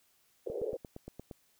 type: band-pass noise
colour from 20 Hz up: white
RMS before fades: -37 dBFS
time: 0.46-0.77 s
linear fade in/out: 5 ms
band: 400 to 520 Hz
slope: 48 dB/octave
type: click train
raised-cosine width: 2 ms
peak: -30 dBFS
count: 8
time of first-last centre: 0.5-1.312 s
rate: 8.62 Hz
effects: white hiss -70 dBFS RMS until 1.59 s